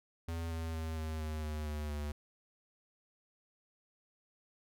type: tone with pitch steps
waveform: square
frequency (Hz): 83 / 81.62 / 80.27 / 78.93 / 77.62 / 76.33 / 75.06 / 73.82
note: E2 / E2 / E2 / D#2 / D#2 / D#2 / D2 / D2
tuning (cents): +12 / -17 / -45 / +25 / -4 / -33 / +38 / +9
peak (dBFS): -37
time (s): 0.28-2.12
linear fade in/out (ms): 5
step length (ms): 230
effects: none